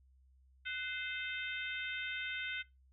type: harmonic tone with a mistuned harmonic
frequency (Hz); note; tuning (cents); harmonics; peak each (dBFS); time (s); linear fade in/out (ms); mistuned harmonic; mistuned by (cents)
520; C5; -11; 3 / 4 / 5 / 6 / 7; -41 / -43 / -45 / -47 / -48; 0.65-2.63; 20; 3; -70
effects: noise-tail reverb RT60 0.2 s tail -20 dB re dry + added 65 Hz sine -63 dBFS peak until 2.92 s